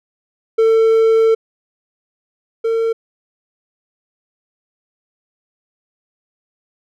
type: tone pair in turn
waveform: triangle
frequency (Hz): 448 / 453.7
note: A4 / A#4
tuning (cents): +31 / -47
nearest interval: unison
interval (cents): 22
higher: second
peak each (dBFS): -7 / -12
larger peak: first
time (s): 0.58-1.35 / 2.64-2.93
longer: first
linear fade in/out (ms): 10
effects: none